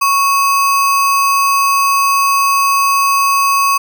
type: tone with sample-and-hold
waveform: sine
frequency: 1108.7 Hz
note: C#6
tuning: in tune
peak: -9 dBFS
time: 0.01-3.78 s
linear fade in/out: 10 ms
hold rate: 3675 Hz
effects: none